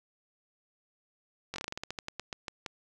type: slowing click train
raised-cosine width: 0.2 ms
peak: -19 dBFS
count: 16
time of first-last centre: 1.54-2.662 s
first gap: 20 ms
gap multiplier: 1.17
effects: none